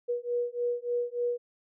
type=beating tone pair; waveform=sine; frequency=481.2 / 484.6 Hz; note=B4 / B4; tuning=-45 / -33 cents; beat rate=3.4 Hz; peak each=-31 dBFS; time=0.08-1.38 s; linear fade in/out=20 ms; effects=none